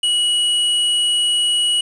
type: tone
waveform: square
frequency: 2920 Hz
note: F#7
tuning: 24 cents flat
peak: -15 dBFS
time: 0.03-1.81 s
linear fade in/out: 5 ms
effects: resampled to 22050 Hz + 7-bit